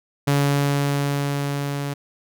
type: tone with level ramp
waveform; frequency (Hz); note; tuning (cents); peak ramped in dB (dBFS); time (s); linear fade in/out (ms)
sawtooth; 141.9; C#3; +41; -12 to -21; 0.27-1.94; 10
effects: none